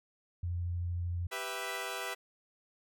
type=tone with vibrato; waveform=sine; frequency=87.31 Hz; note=F2; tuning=in tune; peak=-32 dBFS; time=0.43-1.27 s; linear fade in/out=5 ms; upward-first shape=triangle; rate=13 Hz; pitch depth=14 cents each way
type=chord; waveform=10% pulse; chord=E minor; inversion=first; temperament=equal; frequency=392 / 493.9 / 659.3 Hz; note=G4 / B4 / E5; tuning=0 / 0 / 0 cents; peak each=-33 / -32 / -32 dBFS; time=1.31-2.15 s; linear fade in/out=20 ms
effects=none